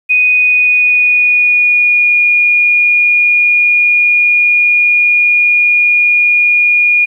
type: tone with pitch glide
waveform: sine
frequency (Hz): 2488 to 2435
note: D#7 to D#7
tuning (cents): -1 to -38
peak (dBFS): -6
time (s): 0.09-7.06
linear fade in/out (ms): 20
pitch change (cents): -37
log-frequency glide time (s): 0.31-2.19
effects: 8-bit